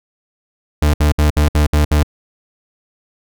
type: tone bursts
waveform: 40% pulse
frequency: 74.6 Hz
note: D2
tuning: 28 cents sharp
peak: -9 dBFS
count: 7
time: 0.82-2.032 s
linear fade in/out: 5 ms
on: 120 ms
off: 62 ms
effects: none